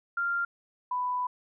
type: tone pair in turn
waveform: sine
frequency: 1392 / 993.7 Hz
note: F6 / B5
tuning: -6 / +10 cents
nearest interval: tritone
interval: 584 cents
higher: first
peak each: -26 / -27 dBFS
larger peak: first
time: 0.17-0.45 / 0.91-1.27 s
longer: second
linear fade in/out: 5 ms
effects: none